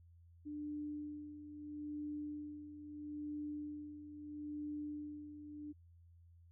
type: tone with tremolo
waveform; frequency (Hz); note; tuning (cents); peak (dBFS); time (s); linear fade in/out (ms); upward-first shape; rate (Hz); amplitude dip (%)
sine; 297; D4; +20; -40; 0.45-5.73; 20; sine; 0.76; 65
effects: added 85 Hz sine -60 dBFS peak until 6.51 s